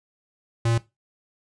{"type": "tone", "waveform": "square", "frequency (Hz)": 115.9, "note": "A#2", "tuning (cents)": -10, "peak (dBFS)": -20, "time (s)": [0.65, 0.78], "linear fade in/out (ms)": 5, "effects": ["noise-tail reverb RT60 0.2 s tail -17 dB re dry", "resampled to 22050 Hz"]}